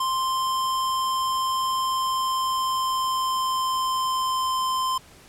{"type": "tone with pitch glide", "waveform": "square", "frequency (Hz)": [1046.5, 1038.1], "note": ["C6", "C6"], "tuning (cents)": [0, -14], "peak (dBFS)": -23, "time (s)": [0, 4.98], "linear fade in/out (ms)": 5, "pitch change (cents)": -14, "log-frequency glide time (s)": [1.83, 4.53], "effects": ["pink hiss -50 dBFS RMS until 5.28 s", "low-pass 12000 Hz 12 dB/octave"]}